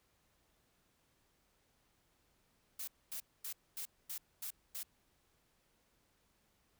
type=noise bursts; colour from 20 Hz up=blue; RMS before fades=-43 dBFS; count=7; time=2.79-4.832 s; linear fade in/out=5 ms; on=86 ms; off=240 ms; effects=pink hiss -75 dBFS RMS until 6.79 s